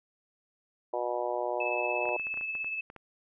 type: harmonic tone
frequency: 121.7 Hz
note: B2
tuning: 25 cents flat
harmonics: 3 / 4 / 5 / 6 / 7 / 8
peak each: -37 / -36 / -33 / -37 / -38 / -39 dBFS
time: 0.93-2.17 s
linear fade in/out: 5 ms
type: tone with tremolo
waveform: sine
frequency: 2611 Hz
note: E7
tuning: 17 cents flat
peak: -30 dBFS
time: 1.6-2.81 s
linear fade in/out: 5 ms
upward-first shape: sine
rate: 17 Hz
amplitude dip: 40%
type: clicks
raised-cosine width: 0.5 ms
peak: -31 dBFS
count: 11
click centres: 2.055 / 2.09 / 2.197 / 2.269 / 2.341 / 2.374 / 2.411 / 2.552 / 2.645 / 2.901 / 2.963 s
effects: none